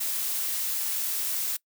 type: noise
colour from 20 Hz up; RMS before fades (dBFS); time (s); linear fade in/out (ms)
blue; -29; 0-1.57; 10
effects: noise-tail reverb RT60 0.1 s tail -23 dB re dry